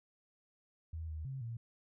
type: tone with pitch steps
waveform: sine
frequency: 80.8 / 78.2 / 133.8 / 115.8 Hz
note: E2 / D#2 / C3 / A#2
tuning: -34 / +9 / +39 / -11 cents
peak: -39 dBFS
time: 0.93-1.57 s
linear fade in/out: 5 ms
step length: 160 ms
effects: none